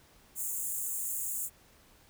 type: high-pass noise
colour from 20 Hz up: pink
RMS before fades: -35 dBFS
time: 0.35-1.5 s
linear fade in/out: 50 ms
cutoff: 6800 Hz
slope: 96 dB/octave
effects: pink hiss -61 dBFS RMS until 2.09 s